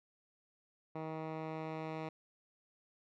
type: tone with low-pass filter sweep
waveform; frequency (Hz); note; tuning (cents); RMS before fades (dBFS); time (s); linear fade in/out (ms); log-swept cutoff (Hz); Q
10% pulse; 158.4; D#3; +31; -42; 0.95-2.09; 5; 1500 to 2700; 0.76
effects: none